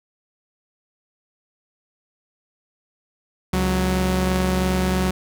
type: tone pair together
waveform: sawtooth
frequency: 69.3 / 185 Hz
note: C#2 / F#3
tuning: 0 / 0 cents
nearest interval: octave + perfect fourth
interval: 1700 cents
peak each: -19 / -16 dBFS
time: 3.53-5.11 s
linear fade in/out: 5 ms
effects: none